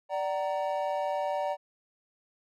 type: chord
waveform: triangle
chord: D augmented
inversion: none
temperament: equal with one note detuned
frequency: 587.3 / 757.3 / 932.3 Hz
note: D5 / F#5 / A#5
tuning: 0 / +40 / 0 cents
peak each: -29 / -31 / -33 dBFS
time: 0.09-1.57 s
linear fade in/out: 50 ms
effects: none